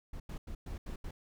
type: noise bursts at uneven times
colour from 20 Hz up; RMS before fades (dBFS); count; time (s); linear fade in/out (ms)
brown; -41; 6; 0.13-0.2 / 0.29-0.38 / 0.47-0.55 / 0.66-0.78 / 0.86-0.96 / 1.04-1.11; 5
effects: none